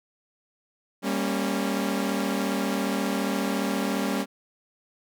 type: tone cluster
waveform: sawtooth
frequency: 197.9 / 232.5 / 275.2 Hz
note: G3 / A#3 / C#4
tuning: +17 / -4 / -12 cents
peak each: -24 / -27 / -25 dBFS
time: 1.02-4.26 s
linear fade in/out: 50 ms
effects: none